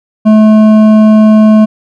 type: tone with hard clipping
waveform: sine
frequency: 215.9 Hz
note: A3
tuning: 33 cents flat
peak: -3 dBFS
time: 0.25-1.66 s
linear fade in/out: 20 ms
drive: 9 dB
effects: none